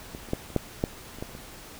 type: clicks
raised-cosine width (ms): 2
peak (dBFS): -24 / -30 / -12 / -29 / -9 / -10 / -29 / -19 / -27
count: 9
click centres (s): 0.149 / 0.287 / 0.334 / 0.503 / 0.563 / 0.839 / 1.186 / 1.225 / 1.351
effects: pink hiss -45 dBFS RMS until 1.79 s